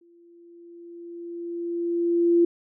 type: tone with exponential growth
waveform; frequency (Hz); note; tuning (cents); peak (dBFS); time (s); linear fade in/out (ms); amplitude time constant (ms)
sine; 342.5; F4; -34; -14; 0.01-2.45; 5; 530
effects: none